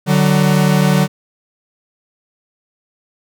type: tone pair together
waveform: 45% pulse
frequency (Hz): 149 / 188.15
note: D3 / F#3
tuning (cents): +25 / +29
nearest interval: major third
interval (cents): 404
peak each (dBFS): -13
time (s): 0.06-1.08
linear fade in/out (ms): 50
effects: none